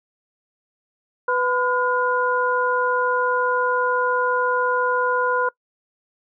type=tone cluster; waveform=sine; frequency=497.8 / 1008 / 1432 Hz; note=B4 / B5 / F6; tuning=+14 / +35 / +43 cents; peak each=-22 dBFS; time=1.28-5.49 s; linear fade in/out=5 ms; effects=noise-tail reverb RT60 0.1 s tail -23 dB re dry